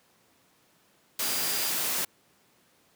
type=tone in noise; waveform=sine; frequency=4822 Hz; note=D8; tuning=45 cents sharp; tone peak=-36 dBFS; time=1.22-1.71 s; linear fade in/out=5 ms; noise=white; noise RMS=-29 dBFS; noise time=1.19-2.05 s; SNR=-10 dB; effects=pink hiss -64 dBFS RMS until 2.95 s + high-pass 150 Hz 12 dB/octave